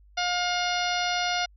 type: harmonic tone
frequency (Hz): 712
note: F5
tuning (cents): +33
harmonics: 1 / 2 / 3 / 4 / 5 / 6 / 7 / 8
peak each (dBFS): -28 / -31 / -33 / -34 / -35 / -36 / -36 / -37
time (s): 0.17-1.46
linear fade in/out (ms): 10
effects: added 50 Hz sine -52 dBFS peak until 1.56 s